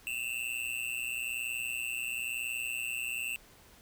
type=tone with amplitude modulation; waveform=square; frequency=2685 Hz; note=E7; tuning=31 cents sharp; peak=-30 dBFS; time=0.07-3.36 s; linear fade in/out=0 ms; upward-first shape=sine; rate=121 Hz; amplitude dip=95%; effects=pink hiss -58 dBFS RMS until 3.81 s